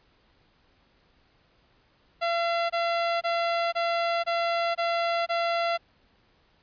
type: tone bursts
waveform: sawtooth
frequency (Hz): 680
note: F5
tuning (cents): -46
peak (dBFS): -20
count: 7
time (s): 2.21-5.778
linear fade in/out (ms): 20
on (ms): 490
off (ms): 23
effects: pink hiss -64 dBFS RMS until 6.62 s + resampled to 11025 Hz